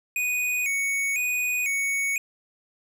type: tone with vibrato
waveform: square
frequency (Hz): 2349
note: D7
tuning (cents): 0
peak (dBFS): -24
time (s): 0.16-2.18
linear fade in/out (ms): 2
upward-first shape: square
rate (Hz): 1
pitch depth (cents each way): 94
effects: none